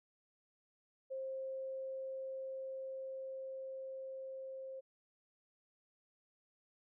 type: tone with level ramp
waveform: sine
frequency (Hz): 530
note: C5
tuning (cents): +22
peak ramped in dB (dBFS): -39 to -44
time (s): 1.1-4.81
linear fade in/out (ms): 20
effects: none